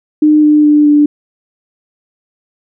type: tone with pitch steps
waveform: sine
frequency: 303.4 / 300.4 / 297.5 / 294.6 Hz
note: D#4 / D4 / D4 / D4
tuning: -44 / +39 / +22 / +6 cents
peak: -4 dBFS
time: 0.22-1.06 s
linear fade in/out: 5 ms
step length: 210 ms
effects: none